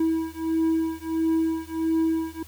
triangle beating tone pair, 323.3 / 324.8 Hz, E4 / E4, -34 / -26 cents, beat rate 1.5 Hz, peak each -23 dBFS, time 0-2.43 s, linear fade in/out 5 ms, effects added 79 Hz sine -45 dBFS peak until 2.47 s + white hiss -51 dBFS RMS until 2.47 s

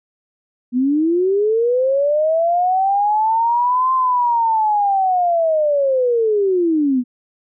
sine linear two-way sweep, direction up then down, 239.2 to 1047 to 239.2 Hz, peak -13 dBFS, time 0.72-7.04 s, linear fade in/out 50 ms, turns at 3.93 s, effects none

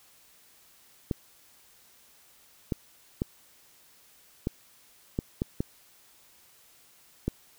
clicks, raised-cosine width 3 ms, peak -14 dBFS, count 8, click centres 1.112 / 2.722 / 3.219 / 4.471 / 5.189 / 5.419 / 5.605 / 7.28 s, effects white hiss -59 dBFS RMS until 7.58 s

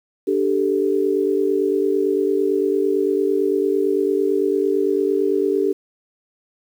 sine chord, D suspended fourth, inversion none, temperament just, 293.7 / 391.6 / 440.5 Hz, D4 / G4 / A4, 0 / -2 / +2 cents, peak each -23 / -18 / -22 dBFS, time 0.27-5.73 s, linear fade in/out 10 ms, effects 8-bit

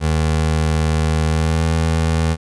25% pulse tone with pitch glide, 78.5 to 81.03 Hz, D#2 to E2, +16 to -29 cents, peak -11 dBFS, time 0-2.37 s, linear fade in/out 50 ms, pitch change +55 cents, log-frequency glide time 1.26-1.64 s, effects resampled to 24000 Hz

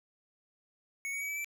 square tone with pitch steps, 2217 / 2244 / 2271 / 2299 / 2327 Hz, C#7 / C#7 / C#7 / D7 / D7, 0 / +21 / +41 / -37 / -17 cents, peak -35 dBFS, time 1.05-1.445 s, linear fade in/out 0 ms, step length 79 ms, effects none

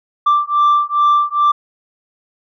sine beating tone pair, 1174.7 / 1177.1 Hz, D6 / D6, 0 / +4 cents, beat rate 2.4 Hz, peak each -12 dBFS, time 0.26-1.52 s, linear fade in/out 10 ms, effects tanh soft clip ceiling -7 dBFS

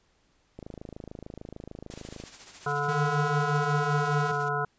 click train, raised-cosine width 2 ms, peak -27 dBFS, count 45, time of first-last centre 0.59-2.238 s, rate 26.7 Hz
white noise with tremolo, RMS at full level -44 dBFS, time 1.9-4.49 s, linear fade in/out 10 ms, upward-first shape sine, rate 14 Hz, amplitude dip 55%
harmonic tone, 144.6 Hz, D3, 27 cents flat, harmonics 1 / 3 / 5 / 7 / 9 / 10, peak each -33 / -33 / -33 / -33 / -33 / -33 dBFS, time 2.66-4.65 s, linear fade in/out 5 ms
square tone with pitch glide, 150.3 to 149.18 Hz, D3 to D3, +40 to +27 cents, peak -28 dBFS, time 2.88-4.32 s, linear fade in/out 10 ms, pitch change -13 cents, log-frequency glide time 3.28-4.09 s
effects pink hiss -68 dBFS RMS until 4.78 s + resampled to 16000 Hz

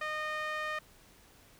sawtooth tone with band-pass filter, 614 Hz, D#5, 23 cents flat, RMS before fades -36 dBFS, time 0.01-0.79 s, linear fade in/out 5 ms, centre 1700 Hz, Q 1.9, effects pink hiss -60 dBFS RMS until 1.59 s

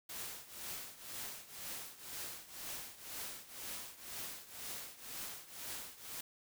white noise with tremolo, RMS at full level -43 dBFS, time 0.09-6.21 s, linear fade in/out 5 ms, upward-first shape triangle, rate 2 Hz, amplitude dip 85%, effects none

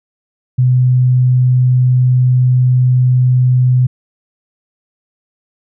sine tone, 126.4 Hz, B2, 41 cents sharp, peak -7 dBFS, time 0.58-3.87 s, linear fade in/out 10 ms, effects none

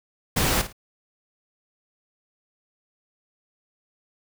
pink noise with echo, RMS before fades -22 dBFS, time 0.36-0.62 s, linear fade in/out 10 ms, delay 54 ms, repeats 2, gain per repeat -12 dB, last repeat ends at 0.728 s, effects none

